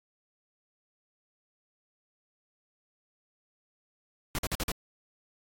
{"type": "noise bursts", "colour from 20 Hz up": "pink", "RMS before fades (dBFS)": -31, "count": 5, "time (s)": [4.35, 4.717], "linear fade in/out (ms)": 0, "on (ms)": 35, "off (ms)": 48, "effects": ["AAC 48 kbps"]}